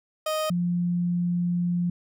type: tone pair in turn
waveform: 30% pulse / sine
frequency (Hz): 622.3 / 175.18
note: D#5 / F3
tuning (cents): 0 / +6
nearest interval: octave + minor seventh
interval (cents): 2194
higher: first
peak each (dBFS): -22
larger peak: neither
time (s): 0.26-0.5 / 0.5-1.9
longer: second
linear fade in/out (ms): 5
effects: none